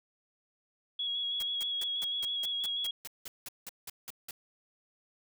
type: tone with vibrato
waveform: sine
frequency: 3331 Hz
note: G#7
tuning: 4 cents sharp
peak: -31 dBFS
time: 0.99-2.91 s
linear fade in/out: 5 ms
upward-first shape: square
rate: 6.2 Hz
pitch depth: 16 cents each way
type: noise bursts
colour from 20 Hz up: white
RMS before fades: -42 dBFS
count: 15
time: 1.4-4.31 s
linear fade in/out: 2 ms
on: 26 ms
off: 180 ms
effects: none